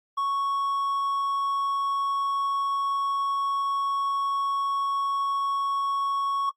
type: tone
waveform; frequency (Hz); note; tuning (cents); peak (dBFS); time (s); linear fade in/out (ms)
triangle; 1108.7; C#6; 0; -22; 0.17-6.5; 10
effects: noise-tail reverb RT60 0.1 s tail -18 dB re dry + AAC 48 kbps